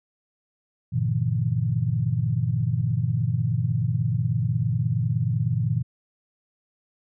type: chord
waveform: sine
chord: E half-diminished seventh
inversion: first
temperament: just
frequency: 98.89 / 118.67 / 148.33 / 164.81 Hz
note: G2 / Bb2 / D3 / E3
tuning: +16 / +31 / +18 / 0 cents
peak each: -29 / -23 / -28 / -29 dBFS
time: 0.92-5.83 s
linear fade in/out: 20 ms
effects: none